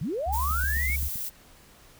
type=linear sweep; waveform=sine; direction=up; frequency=116.54 to 2271 Hz; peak=-27 dBFS; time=0.01-0.96 s; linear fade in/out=5 ms
type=tone with pitch glide; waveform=sine; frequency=69.3 to 70.11 Hz; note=C#2 to C#2; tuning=0 to +20 cents; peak=-27 dBFS; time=0.26-1.09 s; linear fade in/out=20 ms; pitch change=+20 cents; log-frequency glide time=0.5-0.91 s
type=noise; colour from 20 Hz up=violet; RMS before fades=-33 dBFS; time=0.32-1.3 s; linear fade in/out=20 ms
type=click train; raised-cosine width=5 ms; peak=-29 dBFS; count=6; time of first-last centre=0.51-1.158 s; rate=7.72 Hz
effects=pink hiss -54 dBFS RMS until 1.99 s